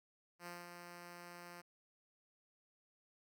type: tone with ADSR envelope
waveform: 5% pulse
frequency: 174.61 Hz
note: F3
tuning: in tune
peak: -35 dBFS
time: 0.39-1.62 s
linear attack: 74 ms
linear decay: 200 ms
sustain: -5 dB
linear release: 18 ms
effects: none